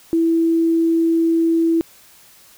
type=tone; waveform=sine; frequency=330 Hz; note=E4; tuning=2 cents sharp; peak=-13 dBFS; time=0.13-1.81 s; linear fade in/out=0 ms; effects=white hiss -48 dBFS RMS until 2.57 s